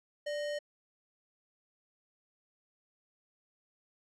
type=tone with sample-and-hold; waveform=sine; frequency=587.3 Hz; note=D5; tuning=in tune; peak=-33 dBFS; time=0.26-0.59 s; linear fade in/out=10 ms; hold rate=2450 Hz; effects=low-pass 6000 Hz 12 dB/octave